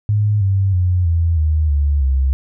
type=tone with pitch steps; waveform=sine; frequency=104.7 / 97.13 / 90.1 / 83.58 / 77.54 / 71.93 / 66.72 Hz; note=G#2 / G2 / F#2 / E2 / D#2 / D2 / C2; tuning=+15 / -15 / -45 / +24 / -5 / -35 / +34 cents; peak=-12 dBFS; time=0.09-2.33 s; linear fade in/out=0 ms; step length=320 ms; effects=none